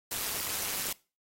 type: noise with amplitude modulation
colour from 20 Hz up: white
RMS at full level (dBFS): -30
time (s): 0.11-0.93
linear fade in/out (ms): 5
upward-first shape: sine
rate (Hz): 204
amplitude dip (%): 85
effects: noise-tail reverb RT60 0.3 s tail -21 dB re dry + AAC 48 kbps